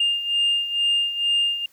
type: beating tone pair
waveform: sine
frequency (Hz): 2811 / 2813.2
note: F7 / F7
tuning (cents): +11 / +12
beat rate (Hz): 2.2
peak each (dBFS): -19 / -24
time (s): 0-1.66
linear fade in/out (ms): 5
effects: tanh soft clip ceiling -14 dBFS + white hiss -58 dBFS RMS until 1.72 s